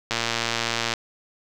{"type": "click train", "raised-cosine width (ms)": 0.2, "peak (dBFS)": -6, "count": 97, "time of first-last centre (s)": [0.11, 0.938], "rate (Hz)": 116, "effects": ["8-bit"]}